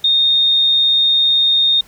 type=tone; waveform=sine; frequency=3681 Hz; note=A#7; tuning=23 cents flat; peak=-10 dBFS; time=0.04-1.81 s; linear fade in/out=5 ms; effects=pink hiss -46 dBFS RMS until 1.87 s